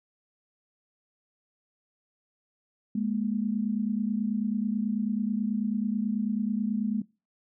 sine tone pair together, 208 / 237.2 Hz, G#3 / A#3, +3 / +30 cents, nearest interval major second, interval 227 cents, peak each -27 / -30 dBFS, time 2.95-7.02 s, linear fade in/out 5 ms, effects noise-tail reverb RT60 0.3 s tail -21 dB re dry

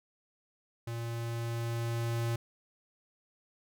square tone with level ramp, 116.54 Hz, A#2, in tune, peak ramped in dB -36 to -30 dBFS, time 0.87-2.36 s, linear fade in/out 5 ms, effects none

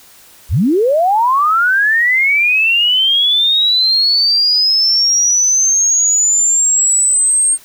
sine linear sweep, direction up, 46.25 to 8600 Hz, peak -9 dBFS, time 0.49-7.58 s, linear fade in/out 50 ms, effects white hiss -43 dBFS RMS until 7.64 s

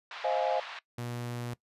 pink band-pass noise, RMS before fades -43 dBFS, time 0.11-0.79 s, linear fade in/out 2 ms, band 800 to 3900 Hz, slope 24 dB/octave
sine chord, F minor seventh, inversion second, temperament just, 523.8 / 628.6 / 698.5 / 838.1 Hz, C5 / Eb5 / F5 / Ab5, +2 / +18 / 0 / +16 cents, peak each -32 dBFS, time 0.24-0.6 s, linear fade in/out 5 ms
sawtooth tone, 120.5 Hz, B2, 42 cents flat, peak -31 dBFS, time 0.98-1.54 s, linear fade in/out 5 ms
effects noise-tail reverb RT60 0.1 s tail -20 dB re dry + resampled to 32000 Hz

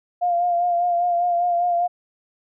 sine tone with vibrato, 700 Hz, F5, 4 cents sharp, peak -17 dBFS, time 0.21-1.88 s, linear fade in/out 20 ms, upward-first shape sine, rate 5 Hz, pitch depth 31 cents each way, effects none

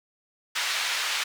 white band-pass noise, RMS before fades -28 dBFS, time 0.55-1.24 s, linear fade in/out 10 ms, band 1200 to 3900 Hz, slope 12 dB/octave, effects none

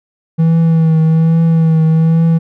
triangle tone with vibrato, 162.2 Hz, E3, 28 cents flat, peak -5 dBFS, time 0.38-2.39 s, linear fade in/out 20 ms, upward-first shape triangle, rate 1.2 Hz, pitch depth 34 cents each way, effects none

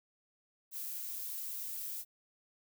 violet noise, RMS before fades -41 dBFS, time 0.71-2.05 s, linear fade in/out 50 ms, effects none

